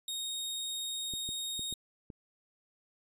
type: tone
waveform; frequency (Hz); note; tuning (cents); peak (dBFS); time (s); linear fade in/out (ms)
sawtooth; 3729; A#7; 0; -32; 0.08-1.74; 2
type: clicks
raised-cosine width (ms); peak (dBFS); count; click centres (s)
3; -32; 5; 1.137 / 1.29 / 1.594 / 1.726 / 2.102
effects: resampled to 32000 Hz